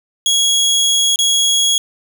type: tone with dropouts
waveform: 25% pulse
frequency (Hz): 3322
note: G#7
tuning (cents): 0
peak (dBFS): -8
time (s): 0.26-1.78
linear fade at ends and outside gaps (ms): 1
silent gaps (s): 1.159-1.189
effects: none